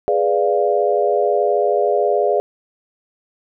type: chord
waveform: sine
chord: G# diminished seventh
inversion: none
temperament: equal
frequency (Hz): 415.3 / 493.9 / 587.3 / 698.5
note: G#4 / B4 / D5 / F5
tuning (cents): 0 / 0 / 0 / 0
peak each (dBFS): -18 / -21 / -19 / -20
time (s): 0.08-2.4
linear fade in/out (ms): 0
effects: none